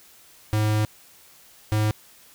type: tone bursts at uneven times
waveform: square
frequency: 107.1 Hz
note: A2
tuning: 46 cents flat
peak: -20 dBFS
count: 2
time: 0.53-0.85 / 1.72-1.91 s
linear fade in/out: 0 ms
effects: white hiss -52 dBFS RMS until 2.34 s